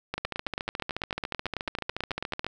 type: two click trains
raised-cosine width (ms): 0.3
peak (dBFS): -14 / -15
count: 22 / 33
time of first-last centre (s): 0.14-2.445 / 0.18-2.466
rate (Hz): 9.11 / 14
effects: none